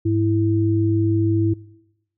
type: tone pair together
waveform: sine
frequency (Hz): 103.49 / 329.6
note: G#2 / E4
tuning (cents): -6 / 0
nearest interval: octave + minor sixth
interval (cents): 2006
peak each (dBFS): -19 / -19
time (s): 0.05-1.54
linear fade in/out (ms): 10
effects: noise-tail reverb RT60 1.0 s tail -23 dB re dry